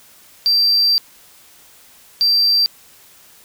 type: tone bursts at uneven times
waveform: sine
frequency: 4699 Hz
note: D8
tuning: in tune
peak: -9 dBFS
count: 2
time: 0.46-0.98 / 2.21-2.66 s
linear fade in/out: 0 ms
effects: tanh soft clip ceiling -10 dBFS + white hiss -47 dBFS RMS until 3.44 s